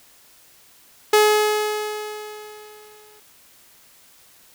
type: tone with exponential decay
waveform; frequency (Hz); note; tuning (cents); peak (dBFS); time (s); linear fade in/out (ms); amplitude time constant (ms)
sawtooth; 423.8; G#4; +35; -7; 1.13-3.2; 5; 450
effects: white hiss -52 dBFS RMS until 4.54 s